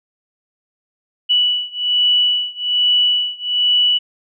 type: beating tone pair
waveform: sine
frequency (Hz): 2953 / 2954.2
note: F#7 / F#7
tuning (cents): -4 / -3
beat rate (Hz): 1.2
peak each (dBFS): -16 / -17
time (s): 1.29-3.99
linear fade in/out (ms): 20
effects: none